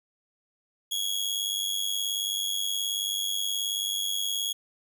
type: tone with amplitude modulation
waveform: sawtooth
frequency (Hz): 3323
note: G#7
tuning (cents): 0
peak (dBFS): -21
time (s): 0.91-4.53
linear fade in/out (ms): 10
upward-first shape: sine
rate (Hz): 98.7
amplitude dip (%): 70
effects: none